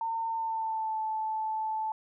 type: tone with pitch glide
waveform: sine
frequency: 907 to 874.1 Hz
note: A#5 to A5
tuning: -48 to -12 cents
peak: -29 dBFS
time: 0.01-1.92 s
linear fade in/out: 2 ms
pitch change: -64 cents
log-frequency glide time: 0.27-0.99 s
effects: none